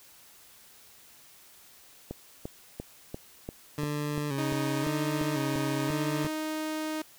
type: click train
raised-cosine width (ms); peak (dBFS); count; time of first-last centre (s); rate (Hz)
2; -22; 13; 2.11-6.248; 2.9
type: tone with vibrato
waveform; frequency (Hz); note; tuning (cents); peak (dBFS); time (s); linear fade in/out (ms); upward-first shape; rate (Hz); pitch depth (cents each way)
20% pulse; 142.7; D3; -49; -25; 3.78-6.27; 2; square; 0.95; 62
type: tone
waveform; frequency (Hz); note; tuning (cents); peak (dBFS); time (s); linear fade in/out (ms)
sawtooth; 311.1; D#4; 0; -27; 4.38-7.02; 5
effects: white hiss -55 dBFS RMS until 7.18 s